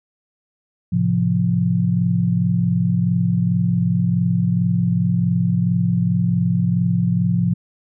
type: chord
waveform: sine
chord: F major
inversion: first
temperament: equal with one note detuned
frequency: 110 / 132.72 / 174.61 Hz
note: A2 / C3 / F3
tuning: 0 / +25 / 0 cents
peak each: -21 / -22 / -17 dBFS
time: 0.92-7.54 s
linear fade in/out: 10 ms
effects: none